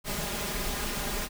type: noise with comb filter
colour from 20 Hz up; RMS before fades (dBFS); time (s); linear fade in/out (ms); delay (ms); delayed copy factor
pink; -32; 0.04-1.29; 50; 4.9; +0.85
effects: none